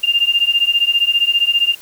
sine beating tone pair, 2794 / 2809 Hz, F7 / F7, 0 / +9 cents, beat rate 15 Hz, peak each -15 dBFS, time 0.03-1.75 s, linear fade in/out 10 ms, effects white hiss -41 dBFS RMS until 1.81 s

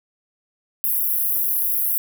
pink high-pass noise, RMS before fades -21 dBFS, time 0.84-1.98 s, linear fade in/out 0 ms, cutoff 11000 Hz, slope 96 dB/octave, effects none

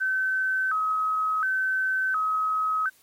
sine tone with vibrato, 1396.9 Hz, F6, in tune, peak -22 dBFS, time 0-2.9 s, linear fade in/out 20 ms, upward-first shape square, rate 0.7 Hz, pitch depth 160 cents each way, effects white hiss -59 dBFS RMS until 3.02 s + MP3 64 kbps

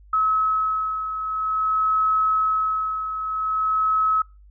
sine beating tone pair, 1287 / 1287.5 Hz, E6 / E6, -42 / -41 cents, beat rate 0.5 Hz, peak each -20 / -27 dBFS, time 0.13-4.22 s, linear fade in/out 5 ms, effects noise-tail reverb RT60 0.3 s tail -25 dB re dry + added 50 Hz sine -46 dBFS peak until 4.5 s

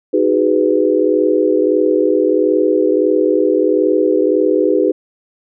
sine chord, G# minor seventh, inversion second, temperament just, 311.5 / 373.8 / 415.3 / 498.4 Hz, D#4 / F#4 / G#4 / B4, +2 / +18 / 0 / +16 cents, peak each -16 dBFS, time 0.13-4.92 s, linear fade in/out 10 ms, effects none

